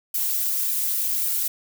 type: noise with flanger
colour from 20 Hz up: violet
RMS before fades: -24 dBFS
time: 0.14-1.48 s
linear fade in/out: 5 ms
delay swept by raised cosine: 1.4 to 6.5 ms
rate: 1.8 Hz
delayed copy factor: -1
effects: none